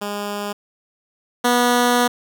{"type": "tone pair in turn", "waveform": "10% pulse", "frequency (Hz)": [204.9, 243.7], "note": ["G#3", "B3"], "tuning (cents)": [-23, -23], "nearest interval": "minor third", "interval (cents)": 300, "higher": "second", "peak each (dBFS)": [-16, -6], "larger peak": "second", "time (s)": [[0.01, 0.53], [1.44, 2.08]], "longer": "second", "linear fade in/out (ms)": 10, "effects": []}